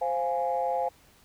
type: chord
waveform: sine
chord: F minor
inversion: second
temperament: equal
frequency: 523.3 / 698.5 / 830.6 Hz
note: C5 / F5 / Ab5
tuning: 0 / 0 / 0 cents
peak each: -29 dBFS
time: 0.01-0.89 s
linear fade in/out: 10 ms
effects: tanh soft clip ceiling -17 dBFS + pink hiss -59 dBFS RMS until 1.24 s